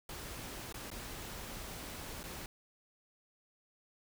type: noise with dropouts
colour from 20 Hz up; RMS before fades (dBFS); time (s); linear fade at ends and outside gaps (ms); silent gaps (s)
pink; -45; 0.09-2.46; 2; 0.726-0.742 / 0.903-0.914 / 2.232-2.238
effects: none